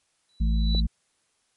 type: tone with exponential growth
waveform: sine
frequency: 3951 Hz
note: B7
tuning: in tune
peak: -25 dBFS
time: 0.29-0.8 s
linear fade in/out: 2 ms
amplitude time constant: 110 ms
type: harmonic tone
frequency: 55 Hz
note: A1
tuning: in tune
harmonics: 1 / 3 / 4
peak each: -20 / -30 / -32 dBFS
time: 0.4-0.87 s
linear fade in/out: 10 ms
type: click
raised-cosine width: 2 ms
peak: -19 dBFS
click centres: 0.749 s
effects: white hiss -70 dBFS RMS until 1.56 s + MP3 48 kbps